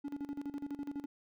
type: tone with tremolo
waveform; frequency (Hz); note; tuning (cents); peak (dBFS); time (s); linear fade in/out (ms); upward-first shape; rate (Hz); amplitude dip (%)
triangle; 284.7; C#4; +46; -34; 0.04-1.06; 10; square; 12; 80
effects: none